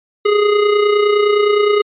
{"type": "tone with amplitude modulation", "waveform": "square", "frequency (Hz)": 415.3, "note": "G#4", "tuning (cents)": 0, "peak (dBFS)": -9, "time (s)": [0.25, 1.82], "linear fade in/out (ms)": 10, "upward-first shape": "sine", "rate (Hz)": 29.7, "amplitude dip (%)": 50, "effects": ["resampled to 8000 Hz"]}